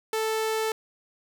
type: tone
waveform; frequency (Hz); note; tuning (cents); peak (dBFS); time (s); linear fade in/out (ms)
sawtooth; 440; A4; 0; -21; 0.13-0.72; 2
effects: none